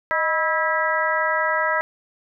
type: harmonic tone with a mistuned harmonic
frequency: 325.3 Hz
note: E4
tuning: 23 cents flat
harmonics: 2 / 3 / 4 / 5 / 6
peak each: -25 / -25 / -25 / -25 / -25 dBFS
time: 0.11-1.81 s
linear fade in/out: 0 ms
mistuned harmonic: 2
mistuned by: -78 cents
effects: none